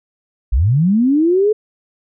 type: linear sweep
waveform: sine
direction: up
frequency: 47.23 to 437.3 Hz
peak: -10 dBFS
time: 0.52-1.53 s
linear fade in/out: 10 ms
effects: none